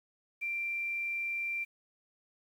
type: tone with quantisation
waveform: sine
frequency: 2361 Hz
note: D7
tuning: 9 cents sharp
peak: -32 dBFS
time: 0.41-1.65 s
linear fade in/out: 20 ms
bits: 10
effects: none